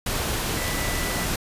sine tone in noise, 1975.5 Hz, B6, in tune, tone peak -33 dBFS, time 0.57-1.25 s, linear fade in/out 5 ms, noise pink, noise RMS -26 dBFS, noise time 0.06-1.36 s, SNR -10 dB, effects resampled to 32000 Hz

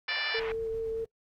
white band-pass noise, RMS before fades -40 dBFS, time 0.08-0.52 s, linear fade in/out 2 ms, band 530 to 2400 Hz, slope 24 dB/octave
harmonic tone, 587.3 Hz, D5, in tune, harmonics 3 / 4 / 5 / 6 / 7 / 8 / 9, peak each -34 / -36 / -38 / -40 / -41 / -42 / -43 dBFS, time 0.08-0.4 s, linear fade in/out 10 ms
sine tone with vibrato, 449.3 Hz, A4, 36 cents sharp, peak -29 dBFS, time 0.34-1.05 s, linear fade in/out 10 ms, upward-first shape sine, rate 4.9 Hz, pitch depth 10 cents each way
brown noise with tremolo, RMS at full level -47 dBFS, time 0.38-1.06 s, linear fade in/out 5 ms, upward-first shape sine, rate 8.5 Hz, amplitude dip 30%
effects noise-tail reverb RT60 0.1 s tail -21 dB re dry

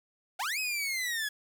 sawtooth linear two-way sweep, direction up then down, 664 to 2568 to 1667 Hz, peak -27 dBFS, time 0.39-1.29 s, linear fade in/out 10 ms, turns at 0.59 s, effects 9-bit

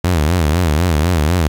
sawtooth tone with vibrato, 81.8 Hz, E2, 13 cents flat, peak -8 dBFS, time 0.04-1.48 s, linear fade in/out 5 ms, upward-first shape sine, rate 4 Hz, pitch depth 190 cents each way, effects 7-bit

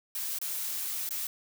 blue noise with dropouts, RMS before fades -34 dBFS, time 0.15-1.27 s, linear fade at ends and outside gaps 2 ms, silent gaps 0.387-0.414 / 1.091-1.107 s, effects none

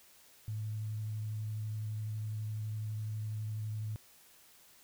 sine tone with vibrato, 107.8 Hz, A2, 35 cents flat, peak -35 dBFS, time 0.48-3.96 s, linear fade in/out 0 ms, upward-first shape sine, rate 12 Hz, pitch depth 14 cents each way, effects white hiss -61 dBFS RMS until 4.83 s

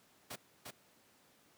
pink noise with echo, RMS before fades -44 dBFS, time 0.3-0.36 s, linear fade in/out 10 ms, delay 350 ms, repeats 1, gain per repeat -3 dB, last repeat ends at 0.71 s, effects pink hiss -67 dBFS RMS until 1.57 s + high-pass 150 Hz 12 dB/octave

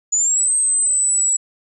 sine linear two-way sweep, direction up then down, 6870 to 8300 to 7760 Hz, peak -14 dBFS, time 0.12-1.37 s, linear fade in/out 10 ms, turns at 0.54 s, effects none

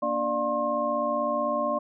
sine tone cluster, 235.2 / 291.1 / 592 / 703 / 1069 Hz, A#3 / D4 / D5 / F5 / C6, +16 / -15 / +14 / +11 / +37 cents, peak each -34 / -35 / -27 / -35 / -28 dBFS, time 0.02-1.79 s, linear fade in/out 10 ms, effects none

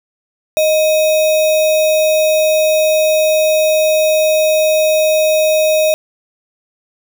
sine tone with sample-and-hold, 622.3 Hz, D#5, in tune, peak -9 dBFS, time 0.57-5.94 s, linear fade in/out 0 ms, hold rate 3150 Hz, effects none

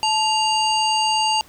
harmonic tone with a mistuned harmonic, 934 Hz, A#5, 3 cents sharp, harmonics 1 / 3 / 5 / 7 / 9, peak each -19 / -22 / -24 / -31 / -34 dBFS, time 0.03-1.41 s, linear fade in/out 0 ms, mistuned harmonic 1, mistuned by -120 cents, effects pink hiss -49 dBFS RMS until 1.48 s

